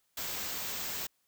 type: band-stop noise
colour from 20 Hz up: white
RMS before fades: -37 dBFS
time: 0.17-1.07 s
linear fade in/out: 5 ms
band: 8500 to 12000 Hz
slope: 96 dB/octave
effects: white hiss -75 dBFS RMS until 1.27 s